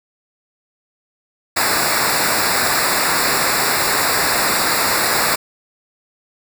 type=noise with comb filter; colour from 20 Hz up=pink; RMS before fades=-17 dBFS; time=1.56-5.36 s; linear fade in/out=10 ms; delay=0.32 ms; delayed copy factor=-1; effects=none